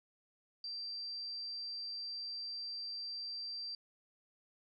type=tone; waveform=sine; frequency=4699 Hz; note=D8; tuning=in tune; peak=-40 dBFS; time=0.64-3.75 s; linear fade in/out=2 ms; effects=none